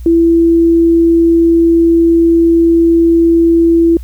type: tone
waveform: sine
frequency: 333.9 Hz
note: E4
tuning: 22 cents sharp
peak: -5 dBFS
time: 0.06-3.97 s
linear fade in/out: 2 ms
effects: added 60 Hz sine -23 dBFS peak until 4.03 s + white hiss -48 dBFS RMS until 4.03 s